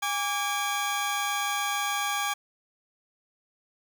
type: tone cluster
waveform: 25% pulse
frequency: 815 / 1159 / 3264 Hz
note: G#5 / D6 / G#7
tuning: -33 / -23 / -31 cents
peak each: -26 / -27 / -31 dBFS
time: 0.02-2.34 s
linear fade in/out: 10 ms
effects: none